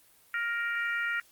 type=harmonic tone; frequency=468.4 Hz; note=A#4; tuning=8 cents sharp; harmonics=3 / 4 / 5 / 6; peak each=-31 / -32 / -38 / -46 dBFS; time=0.34-1.2 s; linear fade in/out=2 ms; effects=white hiss -61 dBFS RMS until 1.31 s + Opus 32 kbps